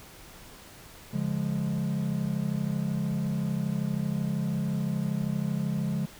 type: chord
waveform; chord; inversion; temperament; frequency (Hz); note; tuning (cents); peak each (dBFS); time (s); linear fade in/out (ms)
triangle; Db major; none; equal with one note detuned; 142.24 / 174.61 / 207.7; Db3 / F3 / Ab3; +45 / 0 / 0; -29; 1.13-6.06; 10
effects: pink hiss -49 dBFS RMS until 6.19 s

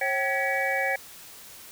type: tone cluster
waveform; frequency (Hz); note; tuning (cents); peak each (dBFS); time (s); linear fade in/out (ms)
sine; 542 / 771 / 1677 / 1940 / 2270; C#5 / G5 / G#6 / B6 / C#7; -39 / -29 / +16 / -31 / +41; -30; 0.01-0.96; 5
effects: white hiss -46 dBFS RMS until 1.71 s

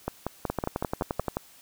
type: two click trains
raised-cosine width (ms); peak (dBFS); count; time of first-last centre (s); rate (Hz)
1; -13 / -14; 11 / 7; 0.5-1.37 / 0.08-1.197; 11.5 / 5.37
effects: white hiss -54 dBFS RMS until 1.61 s

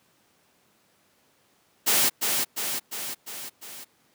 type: noise with echo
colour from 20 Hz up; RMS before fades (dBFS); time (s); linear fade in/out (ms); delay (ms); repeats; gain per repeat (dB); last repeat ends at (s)
white; -21; 1.86-2.1; 20; 350; 5; -4; 3.85
effects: pink hiss -64 dBFS RMS until 4.14 s + high-pass 150 Hz 12 dB/octave

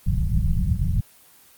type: low-pass noise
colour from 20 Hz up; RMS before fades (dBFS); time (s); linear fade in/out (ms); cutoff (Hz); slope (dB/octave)
pink; -21; 0.06-1.01; 5; 190; 96
effects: white hiss -52 dBFS RMS until 1.57 s + Opus 24 kbps

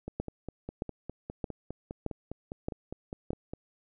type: two click trains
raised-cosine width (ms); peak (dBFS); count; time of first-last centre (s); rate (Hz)
2; -24 / -18; 18 / 6; 0.08-3.535 / 0.2-3.306; 4.92 / 1.61
effects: none

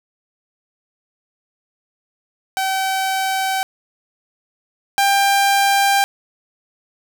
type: tone pair in turn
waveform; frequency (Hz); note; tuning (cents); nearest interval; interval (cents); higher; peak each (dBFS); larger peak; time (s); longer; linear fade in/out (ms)
sawtooth; 767 / 794; G5 / G5; -38 / +22; minor second; 60; second; -14 / -9; second; 2.57-3.63 / 4.98-6.04; neither; 0
effects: none

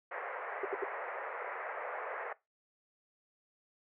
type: band-pass noise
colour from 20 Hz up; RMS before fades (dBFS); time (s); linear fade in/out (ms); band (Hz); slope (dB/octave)
pink; -41; 0.11-2.33; 5; 460 to 2100; 48
type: tone bursts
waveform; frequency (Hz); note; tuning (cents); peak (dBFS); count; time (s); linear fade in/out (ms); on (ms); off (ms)
sine; 397; G4; +22; -31; 3; 0.63-0.841; 5; 21; 74
effects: noise-tail reverb RT60 0.2 s tail -19 dB re dry

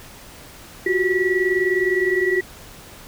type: tone cluster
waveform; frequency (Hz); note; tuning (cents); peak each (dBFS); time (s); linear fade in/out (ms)
sine; 360.2 / 379.9 / 1941; F#4 / F#4 / B6; -46 / +46 / -31; -21; 0.86-2.41; 5
effects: pink hiss -42 dBFS RMS until 3.07 s

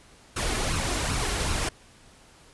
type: noise with flanger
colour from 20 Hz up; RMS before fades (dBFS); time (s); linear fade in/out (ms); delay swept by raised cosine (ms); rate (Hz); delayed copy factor
pink; -27; 0.36-1.69; 5; 0.73 to 2.93; 2.6; +0.5
effects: pink hiss -54 dBFS RMS until 2.53 s + resampled to 24000 Hz

